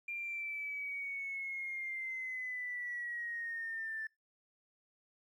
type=linear sweep; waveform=triangle; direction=down; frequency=2391 to 1760 Hz; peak=-34 dBFS; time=0.08-4.07 s; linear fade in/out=5 ms; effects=noise-tail reverb RT60 0.2 s tail -26 dB re dry + tanh soft clip ceiling -36 dBFS